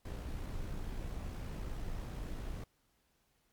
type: noise with amplitude modulation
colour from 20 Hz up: brown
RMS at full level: -39 dBFS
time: 0.05-2.64 s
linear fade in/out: 5 ms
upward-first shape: sine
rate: 59.6 Hz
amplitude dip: 30%
effects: pink hiss -75 dBFS RMS until 3.52 s + MP3 96 kbps